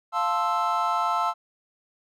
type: chord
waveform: triangle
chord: F major seventh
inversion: none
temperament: equal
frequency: 698.5 / 880 / 1046.5 / 1318.5 Hz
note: F5 / A5 / C6 / E6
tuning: 0 / 0 / 0 / 0 cents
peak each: -27 / -26 / -27 / -24 dBFS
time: 0.12-1.34 s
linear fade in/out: 50 ms
effects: none